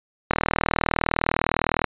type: click train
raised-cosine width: 0.5 ms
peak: -4 dBFS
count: 62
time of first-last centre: 0.31-1.843 s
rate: 39.8 Hz
effects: resampled to 8000 Hz